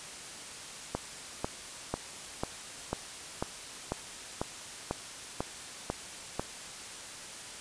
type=click train; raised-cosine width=1 ms; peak=-16 dBFS; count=12; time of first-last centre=0.95-6.396 s; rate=2.02 Hz; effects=white hiss -44 dBFS RMS until 7.6 s + resampled to 22050 Hz